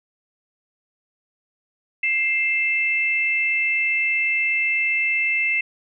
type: tone pair together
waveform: sine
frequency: 2108 / 2645 Hz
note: C7 / E7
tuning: +12 / +5 cents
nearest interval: major third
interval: 393 cents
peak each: -21 dBFS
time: 2.03-5.61 s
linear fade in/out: 5 ms
effects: none